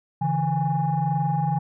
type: tone cluster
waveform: sine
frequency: 141.1 / 163.1 / 821 Hz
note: C#3 / E3 / G#5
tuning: +31 / -18 / -20 cents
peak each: -24 dBFS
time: 0.21-1.59 s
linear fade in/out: 10 ms
effects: tanh soft clip ceiling -14 dBFS